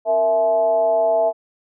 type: tone with frequency modulation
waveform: sine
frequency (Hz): 659.3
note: E5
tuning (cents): 0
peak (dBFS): -14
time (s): 0.05-1.33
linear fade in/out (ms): 50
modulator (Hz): 196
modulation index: 0.61
effects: none